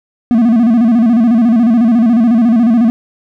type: tone with vibrato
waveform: triangle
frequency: 231.7 Hz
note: A#3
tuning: 10 cents flat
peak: -4 dBFS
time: 0.31-2.9 s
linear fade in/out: 0 ms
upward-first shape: square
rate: 14 Hz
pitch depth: 88 cents each way
effects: none